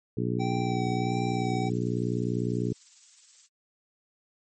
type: harmonic tone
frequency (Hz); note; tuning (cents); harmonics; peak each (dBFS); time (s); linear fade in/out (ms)
60; B1; -49; 2 / 3 / 4 / 5 / 6 / 7; -30 / -32 / -33 / -34 / -35 / -35; 0.17-2.73; 5
type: tone with vibrato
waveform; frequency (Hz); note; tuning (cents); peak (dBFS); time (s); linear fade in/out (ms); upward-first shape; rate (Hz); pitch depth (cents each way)
square; 771; G5; -29; -33; 0.39-1.7; 20; sine; 1.5; 26
type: noise with tremolo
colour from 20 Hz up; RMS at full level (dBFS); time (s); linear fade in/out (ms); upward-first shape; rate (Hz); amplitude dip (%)
violet; -44; 1.07-3.49; 50; sine; 19; 40
effects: MP3 32 kbps